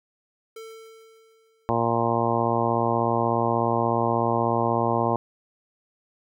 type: tone with exponential decay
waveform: square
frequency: 446.7 Hz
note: A4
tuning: 26 cents sharp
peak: -37 dBFS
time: 0.56-2.13 s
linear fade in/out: 5 ms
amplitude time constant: 340 ms
type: harmonic tone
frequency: 116.54 Hz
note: A#2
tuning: in tune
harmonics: 1 / 2 / 3 / 4 / 5 / 6 / 7 / 8 / 9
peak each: -29 / -29 / -29 / -29 / -29 / -29 / -29 / -29 / -29 dBFS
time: 1.69-5.16 s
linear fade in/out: 0 ms
effects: none